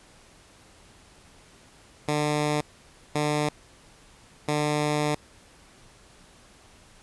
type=tone bursts at uneven times; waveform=10% pulse; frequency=149.3 Hz; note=D3; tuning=29 cents sharp; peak=-15 dBFS; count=3; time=2.08-2.61 / 3.15-3.49 / 4.48-5.15 s; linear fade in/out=5 ms; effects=pink hiss -54 dBFS RMS until 7.02 s + resampled to 24000 Hz